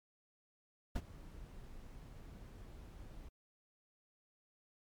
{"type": "noise with ADSR envelope", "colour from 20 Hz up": "brown", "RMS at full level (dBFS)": -34, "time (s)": [0.95, 3.29], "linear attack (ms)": 10, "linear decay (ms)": 47, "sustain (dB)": -18, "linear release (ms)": 8, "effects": ["MP3 96 kbps"]}